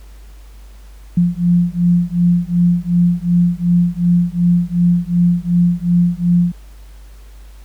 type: beating tone pair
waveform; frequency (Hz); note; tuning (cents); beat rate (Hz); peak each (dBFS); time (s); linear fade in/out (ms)
sine; 173.3 / 176; F3 / F3; -13 / +14; 2.7; -14; 1.17-6.52; 5
effects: added 50 Hz sine -35 dBFS peak until 7.64 s + pink hiss -50 dBFS RMS until 7.64 s